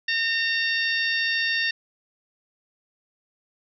harmonic tone, 914 Hz, A#5, 34 cents flat, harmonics 2 / 3 / 4 / 5 / 6, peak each -24 / -28 / -30 / -32 / -34 dBFS, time 0.08-1.71 s, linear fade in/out 5 ms, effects none

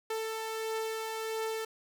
sawtooth beating tone pair, 441.9 / 443.4 Hz, A4 / A4, +7 / +13 cents, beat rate 1.5 Hz, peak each -39 / -30 dBFS, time 0.1-1.65 s, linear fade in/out 5 ms, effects none

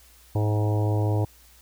harmonic tone with a mistuned harmonic, 105.6 Hz, G#2, 29 cents sharp, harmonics 1 / 3 / 4 / 5 / 6 / 7 / 8 / 9, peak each -21 / -31 / -33 / -35 / -37 / -38 / -39 / -40 dBFS, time 0.35-1.25 s, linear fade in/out 5 ms, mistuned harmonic 8, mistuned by -43 cents, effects added 60 Hz sine -55 dBFS peak until 1.61 s + white hiss -55 dBFS RMS until 1.61 s

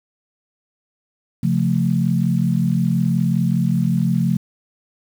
sine chord, Db augmented, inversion none, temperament equal with one note detuned, 135.43 / 174.61 / 220 Hz, Db3 / F3 / A3, -40 / 0 / 0 cents, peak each -20 / -18 / -21 dBFS, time 1.43-4.37 s, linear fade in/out 5 ms, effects 7-bit

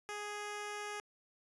10% pulse tone, 415.3 Hz, G#4, in tune, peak -32 dBFS, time 0.09-1 s, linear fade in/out 0 ms, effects resampled to 24000 Hz

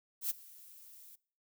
violet noise with ADSR envelope, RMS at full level -32 dBFS, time 0.21-1.16 s, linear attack 92 ms, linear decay 17 ms, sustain -23 dB, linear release 13 ms, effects noise-tail reverb RT60 0.5 s tail -23 dB re dry

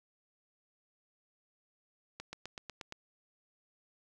accelerating click train, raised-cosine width 0.2 ms, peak -25 dBFS, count 7, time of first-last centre 2.2-2.924 s, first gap 130 ms, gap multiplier 0.97, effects none

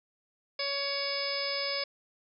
harmonic tone with a mistuned harmonic, 560 Hz, C#5, 18 cents sharp, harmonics 1 / 2 / 3 / 4 / 5 / 6 / 7 / 8 / 9, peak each -36 / -42 / -44 / -37 / -45 / -44 / -45 / -39 / -34 dBFS, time 0.59-1.84 s, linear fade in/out 5 ms, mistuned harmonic 6, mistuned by +45 cents, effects none

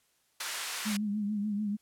pink high-pass noise, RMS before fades -36 dBFS, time 0.4-0.97 s, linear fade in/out 5 ms, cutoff 1300 Hz, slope 12 dB/octave
sine tone with vibrato, 207.7 Hz, G#3, in tune, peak -29 dBFS, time 0.85-1.77 s, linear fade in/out 20 ms, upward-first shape triangle, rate 6.8 Hz, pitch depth 70 cents each way
effects white hiss -71 dBFS RMS until 1.81 s + low-pass 12000 Hz 12 dB/octave

